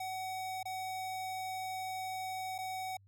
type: tone with dropouts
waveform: square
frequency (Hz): 752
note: F#5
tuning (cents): +28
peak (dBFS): -38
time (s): 0-2.97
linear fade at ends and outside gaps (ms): 5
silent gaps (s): 0.63-0.654 / 2.581-2.586
effects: added 98 Hz sine -60 dBFS peak until 3.07 s